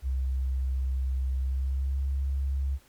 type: tone with pitch glide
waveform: sine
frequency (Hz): 65.41 to 68.15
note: C2 to C#2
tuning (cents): 0 to -29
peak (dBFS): -25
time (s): 0.02-2.79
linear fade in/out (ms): 50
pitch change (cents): +71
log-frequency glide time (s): 1.42-2.04
effects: pink hiss -60 dBFS RMS until 2.88 s + MP3 96 kbps